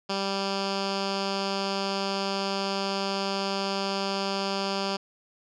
10% pulse tone with low-pass filter, 196 Hz, G3, in tune, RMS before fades -29 dBFS, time 0.09-4.97 s, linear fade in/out 10 ms, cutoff 4800 Hz, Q 3.2, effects none

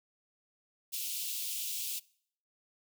white high-pass noise, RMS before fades -37 dBFS, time 0.92-2 s, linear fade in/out 20 ms, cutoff 2600 Hz, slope 48 dB/octave, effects noise-tail reverb RT60 0.6 s tail -23 dB re dry

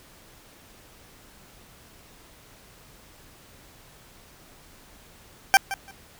20% pulse tone with echo, 783 Hz, G5, 2 cents flat, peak -7 dBFS, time 5.54-5.57 s, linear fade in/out 0 ms, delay 170 ms, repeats 2, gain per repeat -15 dB, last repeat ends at 5.91 s, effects pink hiss -52 dBFS RMS until 6.19 s

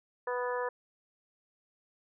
harmonic tone, 246.9 Hz, B3, in tune, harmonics 2 / 3 / 4 / 5 / 6 / 7, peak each -33 / -45 / -36 / -43 / -45 / -41 dBFS, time 0.27-0.69 s, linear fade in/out 5 ms, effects none

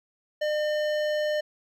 sine tone with hard clipping, 604 Hz, D5, 48 cents sharp, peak -26 dBFS, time 0.41-1.41 s, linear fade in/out 10 ms, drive 14 dB, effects none

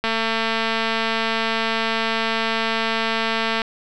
click train, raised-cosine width 0.3 ms, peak -6 dBFS, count 806, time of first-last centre 0.04-3.618 s, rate 225 Hz, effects none

